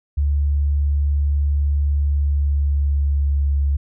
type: tone with pitch glide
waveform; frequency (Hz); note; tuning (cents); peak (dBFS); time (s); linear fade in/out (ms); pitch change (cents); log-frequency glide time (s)
sine; 71.9 to 70.5; D2 to C#2; -36 to +30; -15; 0.17-3.77; 10; -34; 2.01-3.58
effects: none